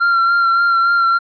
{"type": "tone with vibrato", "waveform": "triangle", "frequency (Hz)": 1375, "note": "F6", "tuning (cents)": -27, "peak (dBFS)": -9, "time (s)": [0, 1.19], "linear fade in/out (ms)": 20, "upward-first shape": "sine", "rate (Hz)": 3.5, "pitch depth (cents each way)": 24, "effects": ["resampled to 11025 Hz"]}